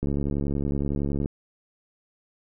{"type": "click train", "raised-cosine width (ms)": 3, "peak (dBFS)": -15, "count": 88, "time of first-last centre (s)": [0.03, 1.259], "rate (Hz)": 70.8, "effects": []}